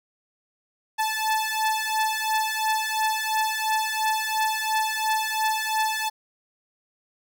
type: beating tone pair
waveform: sawtooth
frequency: 871 / 873.9 Hz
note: A5 / A5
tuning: -18 / -12 cents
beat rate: 2.9 Hz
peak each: -22 dBFS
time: 0.98-6.1 s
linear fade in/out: 20 ms
effects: none